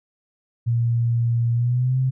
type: tone with pitch glide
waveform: sine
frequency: 117.5 to 130.37 Hz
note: A#2 to C3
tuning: +14 to -6 cents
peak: -17 dBFS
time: 0.66-2.11 s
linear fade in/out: 20 ms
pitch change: +180 cents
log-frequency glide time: 1.53-1.98 s
effects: none